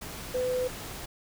sine tone in noise, 504 Hz, B4, 35 cents sharp, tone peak -26 dBFS, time 0.34-0.68 s, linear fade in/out 10 ms, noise pink, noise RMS -40 dBFS, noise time 0.01-1.06 s, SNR +11 dB, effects none

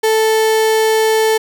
35% pulse tone, 440 Hz, A4, in tune, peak -9 dBFS, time 0.03-1.38 s, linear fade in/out 10 ms, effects none

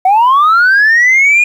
sine linear sweep, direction up, 729 to 2460 Hz, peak -3 dBFS, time 0.05-1.44 s, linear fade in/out 5 ms, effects tanh soft clip ceiling -3 dBFS + 7-bit

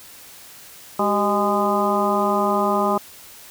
harmonic tone with a mistuned harmonic, 205.3 Hz, G#3, 20 cents flat, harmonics 1 / 2 / 3 / 4 / 5 / 6, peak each -24 / -24 / -24 / -24 / -24 / -24 dBFS, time 0.99-2.98 s, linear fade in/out 5 ms, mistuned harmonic 2, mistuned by -90 cents, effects white hiss -43 dBFS RMS until 3.5 s

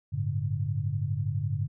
sine chord, G suspended second, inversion none, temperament equal with one note detuned, 98 / 110 / 143.23 Hz, G2 / A2 / D3, 0 / 0 / -43 cents, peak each -31 dBFS, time 0.12-1.68 s, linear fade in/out 20 ms, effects none

